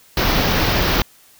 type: band-stop noise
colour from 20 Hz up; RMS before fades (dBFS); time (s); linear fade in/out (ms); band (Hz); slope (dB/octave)
pink; -17; 0.17-1.02; 2; 5700 to 14000; 48
effects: white hiss -50 dBFS RMS until 1.39 s